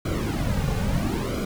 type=noise with flanger; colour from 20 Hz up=brown; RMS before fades=-25 dBFS; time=0.05-1.45 s; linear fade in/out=5 ms; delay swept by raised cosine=1.1 to 3.1 ms; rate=0.75 Hz; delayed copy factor=-0.8; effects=none